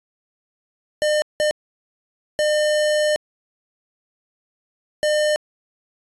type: tone bursts at uneven times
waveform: square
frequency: 604 Hz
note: D5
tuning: 48 cents sharp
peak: -17 dBFS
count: 4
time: 1.02-1.22 / 1.4-1.51 / 2.39-3.16 / 5.03-5.36 s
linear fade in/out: 0 ms
effects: resampled to 24000 Hz